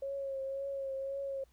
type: tone with vibrato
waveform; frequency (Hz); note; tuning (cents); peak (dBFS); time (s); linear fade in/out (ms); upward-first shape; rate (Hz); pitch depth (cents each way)
sine; 545; C#5; -29; -35; 0.02-1.44; 5; triangle; 1.9; 34
effects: added 60 Hz sine -65 dBFS peak until 1.52 s + pink hiss -72 dBFS RMS until 1.52 s